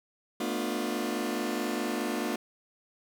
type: chord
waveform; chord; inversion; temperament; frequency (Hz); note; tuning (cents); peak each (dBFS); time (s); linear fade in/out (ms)
sawtooth; B half-diminished seventh; third; just; 222.2 / 246.9 / 296.3 / 355.6; A3 / B3 / D4 / F4; +17 / 0 / +15 / +31; -31; 0.4-2.36; 5
effects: none

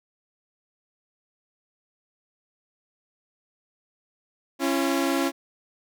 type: tone pair together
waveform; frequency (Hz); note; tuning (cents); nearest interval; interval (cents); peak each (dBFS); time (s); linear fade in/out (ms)
sawtooth; 274.8 / 339.3; C#4 / F4; -15 / -50; major third; 365; -20 / -22; 4.59-5.32; 50
effects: none

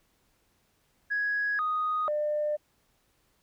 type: tone with pitch steps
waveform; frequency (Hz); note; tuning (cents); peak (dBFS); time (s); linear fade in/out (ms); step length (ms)
sine; 1665 / 1244 / 599; G#6 / D#6 / D5; +4 / -1 / +34; -25; 1.1-2.57; 20; 490
effects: tanh soft clip ceiling -21 dBFS + pink hiss -70 dBFS RMS until 3.42 s

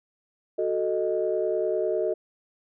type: chord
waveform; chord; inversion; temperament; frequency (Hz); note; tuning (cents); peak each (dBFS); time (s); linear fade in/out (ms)
sine; D# diminished; first; equal; 370 / 440 / 622.3; F#4 / A4 / D#5; 0 / 0 / 0; -27; 0.58-2.14; 10
effects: tanh soft clip ceiling -13 dBFS

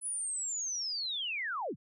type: linear sweep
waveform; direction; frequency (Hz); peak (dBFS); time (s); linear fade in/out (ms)
sine; down; 10110 to 77.78; -33; 0.01-1.76; 50
effects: none

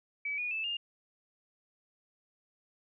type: tone with pitch steps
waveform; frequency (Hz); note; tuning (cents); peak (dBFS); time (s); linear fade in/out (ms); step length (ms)
sine; 2289 / 2453 / 2629 / 2818; D7 / D#7 / E7 / F7; -45 / -25 / -5 / +15; -32; 0.25-0.77; 5; 130
effects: none

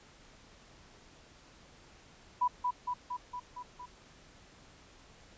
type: tone with echo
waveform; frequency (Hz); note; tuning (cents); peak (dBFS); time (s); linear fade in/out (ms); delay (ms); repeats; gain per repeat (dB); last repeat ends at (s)
sine; 987.8; B5; 0; -25; 2.41-2.48; 10; 230; 6; -3; 3.86
effects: pink hiss -58 dBFS RMS until 5.37 s + resampled to 16000 Hz

